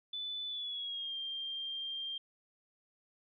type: tone with pitch glide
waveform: sine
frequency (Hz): 3494 to 3186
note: A7 to G7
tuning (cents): -13 to +27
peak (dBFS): -37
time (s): 0.13-2.18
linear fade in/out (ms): 5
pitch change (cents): -160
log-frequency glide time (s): 0.48-1.16
effects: none